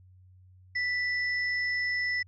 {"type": "tone pair together", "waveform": "sine", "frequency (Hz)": [1975.5, 5266], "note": ["B6", "E8"], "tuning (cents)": [0, -3], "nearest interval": "octave + perfect fourth", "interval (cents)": 1697, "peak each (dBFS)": [-27, -38], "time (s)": [0.75, 2.23], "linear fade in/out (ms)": 10, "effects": ["added 92 Hz sine -53 dBFS peak until 2.27 s"]}